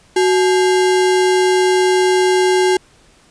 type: tone with sample-and-hold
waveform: sine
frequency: 370 Hz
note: F#4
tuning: in tune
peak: -10 dBFS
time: 0.16-2.77 s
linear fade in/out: 5 ms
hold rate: 1225 Hz
effects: pink hiss -50 dBFS RMS until 3.3 s + resampled to 22050 Hz